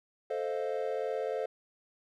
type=chord; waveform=triangle; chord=F dominant seventh; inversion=first; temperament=equal; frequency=440 / 523.3 / 622.3 / 698.5 Hz; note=A4 / C5 / Eb5 / F5; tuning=0 / 0 / 0 / 0 cents; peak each=-33 / -33 / -37 / -38 dBFS; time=0.3-1.46 s; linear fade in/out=5 ms; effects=none